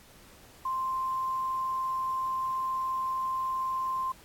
sine tone with quantisation, 1046.5 Hz, C6, in tune, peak -28 dBFS, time 0.65-4.12 s, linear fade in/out 5 ms, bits 9, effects pink hiss -55 dBFS RMS until 4.24 s + AAC 64 kbps

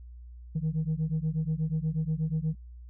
sine beating tone pair, 154 / 162.3 Hz, D#3 / E3, -17 / -27 cents, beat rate 8.3 Hz, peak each -28 dBFS, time 0.55-2.55 s, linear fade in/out 10 ms, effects tanh soft clip ceiling -23 dBFS + added 60 Hz sine -43 dBFS peak until 2.89 s

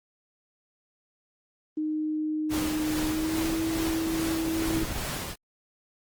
sine tone with pitch glide, 308.4 to 324.3 Hz, D#4 to E4, -15 to -28 cents, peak -26 dBFS, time 1.77-4.84 s, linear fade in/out 5 ms, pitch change +87 cents, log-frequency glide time 3-3.48 s
pink noise with tremolo, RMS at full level -32 dBFS, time 2.49-5.36 s, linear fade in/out 50 ms, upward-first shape sine, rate 2.4 Hz, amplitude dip 35%
brown noise bursts, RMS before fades -32 dBFS, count 5, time 4.67-5.001 s, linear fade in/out 5 ms, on 47 ms, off 24 ms
effects Opus 24 kbps

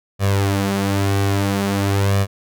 sawtooth tone with flanger, 99 Hz, G2, 18 cents sharp, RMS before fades -18 dBFS, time 0.19-2.27 s, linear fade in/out 50 ms, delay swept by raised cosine 1.7 to 7.5 ms, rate 0.5 Hz, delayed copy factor +0.65, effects none

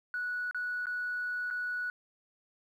sine tone with dropouts, 1471 Hz, F#6, 11 cents flat, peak -31 dBFS, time 0.14-1.9 s, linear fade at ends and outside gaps 1 ms, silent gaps 0.511-0.546 / 0.857-0.868 / 1.503-1.509 s, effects tanh soft clip ceiling -27 dBFS + 11-bit

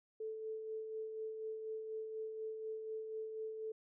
sine tone with tremolo, 438.8 Hz, A4, 5 cents flat, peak -39 dBFS, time 0.2-3.72 s, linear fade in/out 5 ms, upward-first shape sine, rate 4.1 Hz, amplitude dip 40%, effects none

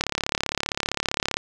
click train, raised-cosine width 0.2 ms, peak -5 dBFS, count 49, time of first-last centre 0.01-1.37 s, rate 35.3 Hz, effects none

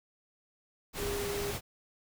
sine tone in noise, 405.1 Hz, G#4, 43 cents flat, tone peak -34 dBFS, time 0.97-1.54 s, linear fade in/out 50 ms, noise pink, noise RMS -37 dBFS, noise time 0.93-1.61 s, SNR 0 dB, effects none

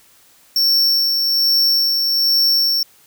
square tone with tremolo, 5450 Hz, F8, 43 cents flat, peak -12 dBFS, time 0.56-2.83 s, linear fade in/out 2 ms, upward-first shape sine, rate 1.2 Hz, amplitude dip 35%, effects white hiss -51 dBFS RMS until 3.06 s

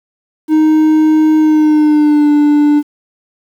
triangle tone with pitch glide, 311.1 to 294.7 Hz, D#4 to D4, 0 to +6 cents, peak -4 dBFS, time 0.48-2.83 s, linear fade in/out 50 ms, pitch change -94 cents, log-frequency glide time 1.38-2.3 s, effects 7-bit

